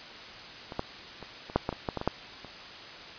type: clicks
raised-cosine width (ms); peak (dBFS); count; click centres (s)
1; -24 / -15 / -27 / -26 / -8 / -14 / -21 / -15 / -17 / -19 / -10 / -29; 12; 0.722 / 0.794 / 1.227 / 1.499 / 1.56 / 1.691 / 1.727 / 1.888 / 1.973 / 2.014 / 2.076 / 2.447
effects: white hiss -44 dBFS RMS until 3.18 s + resampled to 11025 Hz